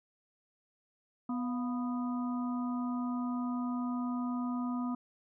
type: harmonic tone with a mistuned harmonic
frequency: 247.3 Hz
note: B3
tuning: 3 cents sharp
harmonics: 1 / 3 / 4 / 5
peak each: -32 / -46 / -45 / -44 dBFS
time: 1.29-4.95 s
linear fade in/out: 5 ms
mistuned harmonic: 3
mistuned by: -88 cents
effects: none